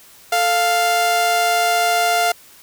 sawtooth tone pair together, 440.9 / 698.5 Hz, A4 / F5, +4 / 0 cents, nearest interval minor sixth, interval 796 cents, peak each -22 / -11 dBFS, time 0.32-2.32 s, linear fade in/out 5 ms, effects white hiss -46 dBFS RMS until 2.62 s

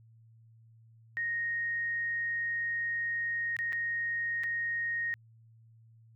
sine tone with dropouts, 1864.7 Hz, A#6, in tune, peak -30 dBFS, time 1.17-5.14 s, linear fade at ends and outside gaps 0 ms, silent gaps 3.566-3.589 / 3.724-3.73 / 4.435-4.44 s, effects added 113 Hz sine -56 dBFS peak until 6.15 s

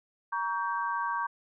sine chord, G diminished, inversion first, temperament just, 940.8 / 1128.9 / 1568 Hz, Bb5 / Db6 / G6, +16 / +31 / 0 cents, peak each -32 / -32 / -35 dBFS, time 0.32-1.27 s, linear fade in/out 10 ms, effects none

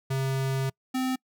square tone pair in turn, 134 / 258.4 Hz, C3 / C4, +42 / -21 cents, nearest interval major seventh, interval 1137 cents, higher second, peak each -26 / -26 dBFS, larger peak neither, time 0.1-0.7 / 0.94-1.16 s, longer first, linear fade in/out 10 ms, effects noise-tail reverb RT60 0.1 s tail -26 dB re dry

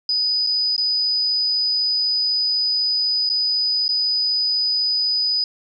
sine tone with dropouts, 4978 Hz, D#8, in tune, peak -17 dBFS, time 0.09-5.44 s, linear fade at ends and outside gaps 2 ms, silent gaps 0.466-0.47 / 0.764-0.779 / 3.292-3.299 / 3.881-3.89 s, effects none

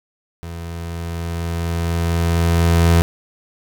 30% pulse tone with level ramp, 84.2 Hz, E2, 37 cents sharp, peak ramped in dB -26 to -7 dBFS, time 0.43-3.02 s, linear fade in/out 0 ms, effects none

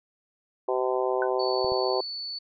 harmonic tone, 127.8 Hz, C3, 40 cents flat, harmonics 3 / 4 / 5 / 6 / 7 / 8, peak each -27 / -29 / -31 / -33 / -34 / -35 dBFS, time 0.68-2.01 s, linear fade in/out 5 ms
sine tone with exponential decay, 1500 Hz, F#6, 23 cents sharp, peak -24 dBFS, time 1.22-1.3 s, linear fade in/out 2 ms, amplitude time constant 17 ms
sine tone, 4469 Hz, C#8, 13 cents sharp, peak -32 dBFS, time 1.39-2.39 s, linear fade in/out 10 ms
clicks, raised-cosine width 5 ms, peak -30 dBFS, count 2, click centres 1.646 / 1.72 s
effects none

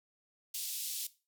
white band-pass noise, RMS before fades -39 dBFS, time 0.54-1.07 s, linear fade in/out 5 ms, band 3200 to 16000 Hz, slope 24 dB/octave, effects noise-tail reverb RT60 0.3 s tail -17 dB re dry

